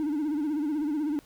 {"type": "tone with vibrato", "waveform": "triangle", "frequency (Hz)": 299.5, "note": "D4", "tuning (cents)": 34, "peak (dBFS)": -23, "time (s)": [0, 1.19], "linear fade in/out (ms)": 0, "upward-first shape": "sine", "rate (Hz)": 16, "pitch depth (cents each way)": 99, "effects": ["tanh soft clip ceiling -20 dBFS", "pink hiss -58 dBFS RMS until 1.25 s"]}